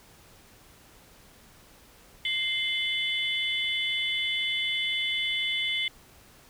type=tone cluster; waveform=sine; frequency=2090 / 3014 / 3470 Hz; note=C7 / F#7 / A7; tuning=-2 / +31 / -25 cents; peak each=-29 / -30 / -30 dBFS; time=2.25-5.88 s; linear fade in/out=2 ms; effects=tanh soft clip ceiling -18 dBFS + pink hiss -55 dBFS RMS until 6.49 s